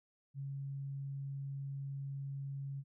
sine tone, 138.2 Hz, C#3, 5 cents flat, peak -39 dBFS, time 0.34-2.84 s, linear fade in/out 50 ms, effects none

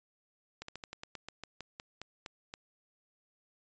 slowing click train, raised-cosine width 0.2 ms, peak -25 dBFS, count 14, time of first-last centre 0.62-2.539 s, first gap 64 ms, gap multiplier 1.13, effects resampled to 16000 Hz

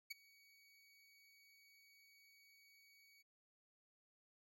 25% pulse tone with ADSR envelope, 2254 Hz, C#7, 28 cents sharp, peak -39 dBFS, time 0.1-3.23 s, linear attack 12 ms, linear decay 18 ms, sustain -24 dB, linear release 21 ms, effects none

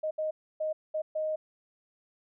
sine tone bursts at uneven times, 622.3 Hz, D#5, in tune, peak -28 dBFS, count 5, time 0.03-0.11 / 0.18-0.31 / 0.6-0.73 / 0.94-1.02 / 1.15-1.36 s, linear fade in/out 10 ms, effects none

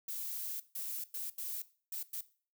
violet noise bursts at uneven times, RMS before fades -40 dBFS, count 6, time 0.08-0.6 / 0.75-1.04 / 1.14-1.3 / 1.38-1.62 / 1.92-2.03 / 2.13-2.21 s, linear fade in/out 5 ms, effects noise-tail reverb RT60 0.4 s tail -17 dB re dry

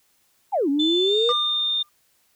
sine exponential two-way sweep, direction down then up, 896 to 272.9 to 497.1 Hz, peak -18 dBFS, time 0.52-1.33 s, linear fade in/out 20 ms, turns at 0.69 s
sine tone with pitch glide, 3520 to 3629 Hz, A7 to A#7, 0 to -47 cents, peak -20 dBFS, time 0.79-1.83 s, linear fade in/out 10 ms, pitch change +53 cents, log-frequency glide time 1.05-1.15 s
sine tone with exponential decay, 1198 Hz, D6, 34 cents sharp, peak -19 dBFS, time 1.29-1.89 s, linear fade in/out 1 ms, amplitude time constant 130 ms
effects tanh soft clip ceiling -10 dBFS + white hiss -64 dBFS RMS until 2.35 s

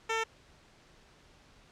10% pulse tone, 448.8 Hz, A4, 34 cents sharp, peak -21 dBFS, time 0.09-0.24 s, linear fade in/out 10 ms, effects pink hiss -60 dBFS RMS until 1.71 s + low-pass 6000 Hz 12 dB/octave

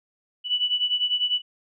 sine beating tone pair, 2960 / 2970 Hz, F#7 / F#7, 0 / +6 cents, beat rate 10 Hz, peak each -23 / -26 dBFS, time 0.44-1.42 s, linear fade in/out 50 ms, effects none

